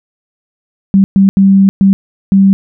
sine tone bursts at uneven times, 194.7 Hz, G3, 12 cents flat, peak -3 dBFS, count 5, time 0.94-1.04 / 1.16-1.29 / 1.37-1.69 / 1.81-1.93 / 2.32-2.53 s, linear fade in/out 0 ms, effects none

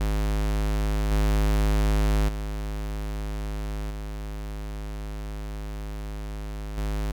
square tone with level steps, 51.91 Hz, G#1, in tune, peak -23 / -20 / -29 / -32 / -26 dBFS, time 0-7.12 s, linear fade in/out 10 ms, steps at 1.11 / 2.28 / 3.9 / 6.77 s, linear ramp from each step 10 ms, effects none

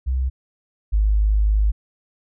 sine tone pair in turn, 64.5 / 52.01 Hz, C2 / G#1, -24 / +3 cents, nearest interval major third, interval 373 cents, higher first, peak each -18 / -14 dBFS, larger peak second, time 0.06-0.3 / 0.92-1.72 s, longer second, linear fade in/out 20 ms, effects none

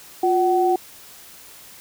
sine tone pair together, 354.9 / 753 Hz, F4 / F#5, +28 / +30 cents, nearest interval octave + minor second, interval 1302 cents, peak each -18 dBFS, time 0.23-0.76 s, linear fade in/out 5 ms, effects white hiss -44 dBFS RMS until 1.8 s

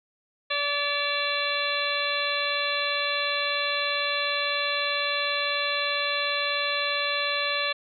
harmonic tone with a mistuned harmonic, 577 Hz, D5, 31 cents flat, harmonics 1 / 2 / 3 / 4 / 5 / 6 / 7, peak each -32 / -32 / -32 / -32 / -32 / -32 / -32 dBFS, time 0.5-7.73 s, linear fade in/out 10 ms, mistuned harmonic 5, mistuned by -91 cents, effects none

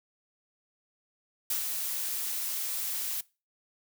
blue noise with ADSR envelope, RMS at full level -29 dBFS, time 1.5-3.21 s, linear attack 4 ms, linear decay 110 ms, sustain -4 dB, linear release 6 ms, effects noise-tail reverb RT60 0.3 s tail -22 dB re dry

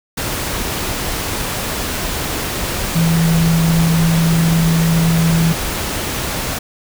sine tone in noise, 164.81 Hz, E3, in tune, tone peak -11 dBFS, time 2.95-5.53 s, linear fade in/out 10 ms, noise pink, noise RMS -21 dBFS, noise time 0.17-6.59 s, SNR +7 dB, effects none

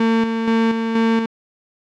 35% pulse tone with tremolo, 226.5 Hz, A#3, 50 cents flat, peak -12 dBFS, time 0-1.26 s, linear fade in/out 5 ms, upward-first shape square, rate 2.1 Hz, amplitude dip 45%, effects low-pass 3000 Hz 12 dB/octave

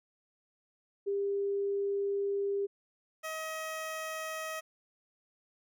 sine / 15% pulse tone pair in turn, 399.5 / 634.2 Hz, G4 / D#5, +33 / +33 cents, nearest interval minor sixth, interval 800 cents, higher second, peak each -29 / -30 dBFS, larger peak first, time 1.06-2.67 / 3.23-4.61 s, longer first, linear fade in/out 20 ms, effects none

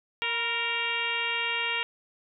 harmonic tone with a mistuned harmonic, 464.4 Hz, A#4, 7 cents flat, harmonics 1 / 2 / 3 / 4 / 5 / 6 / 7 / 8, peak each -41 / -36 / -37 / -35 / -32 / -31 / -36 / -42 dBFS, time 0.22-1.83 s, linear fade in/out 0 ms, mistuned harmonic 2, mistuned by +49 cents, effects none

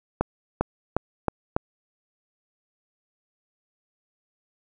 accelerating click train, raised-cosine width 1 ms, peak -7 dBFS, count 5, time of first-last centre 0.21-1.565 s, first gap 400 ms, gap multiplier 0.89, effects none

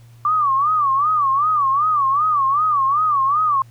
sine tone with vibrato, 1160 Hz, D6, 22 cents flat, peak -14 dBFS, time 0.25-3.62 s, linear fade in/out 2 ms, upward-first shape sine, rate 2.6 Hz, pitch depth 150 cents each way, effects added 117 Hz sine -42 dBFS peak until 3.7 s + pink hiss -56 dBFS RMS until 3.7 s

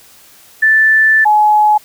sine tone pair in turn, 1760 / 846.1 Hz, A6 / G#5, 0 / +32 cents, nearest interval octave + minor second, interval 1268 cents, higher first, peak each -6 dBFS, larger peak neither, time 0.62-1.25 / 1.25-1.78 s, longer first, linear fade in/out 10 ms, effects white hiss -43 dBFS RMS until 1.84 s

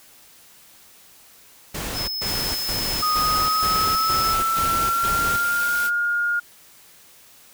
pink noise bursts, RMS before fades -29 dBFS, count 8, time 1.74-5.37 s, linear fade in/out 10 ms, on 340 ms, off 130 ms
square tone, 5190 Hz, E8, 28 cents flat, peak -26 dBFS, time 1.93-4.36 s, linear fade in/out 50 ms
white noise, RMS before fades -31 dBFS, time 2.23-5.91 s, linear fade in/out 50 ms
sine tone with pitch glide, 1244.5 to 1421.3 Hz, D#6 to F6, 0 to +30 cents, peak -19 dBFS, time 3.02-6.4 s, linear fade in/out 10 ms, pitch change +230 cents, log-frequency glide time 3.2-5.75 s
effects white hiss -50 dBFS RMS until 7.53 s

